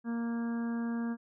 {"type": "harmonic tone", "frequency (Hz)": 233.1, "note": "A#3", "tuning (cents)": 0, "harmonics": [1, 2, 3, 4, 5, 6, 7], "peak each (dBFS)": [-31, -46, -50, -50, -51, -53, -49], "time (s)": [0.04, 1.17], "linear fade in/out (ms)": 50, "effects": []}